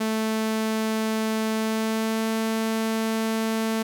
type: tone with pitch glide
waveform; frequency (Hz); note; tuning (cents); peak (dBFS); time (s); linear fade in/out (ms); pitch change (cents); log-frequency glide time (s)
sawtooth; 219.8 to 222.4; A3 to A3; -2 to +19; -19; 0-3.83; 10; +21; 1.54-2.27
effects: none